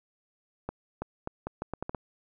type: accelerating click train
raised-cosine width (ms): 1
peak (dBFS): -19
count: 9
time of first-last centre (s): 0.69-1.947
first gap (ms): 330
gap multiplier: 0.77
effects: none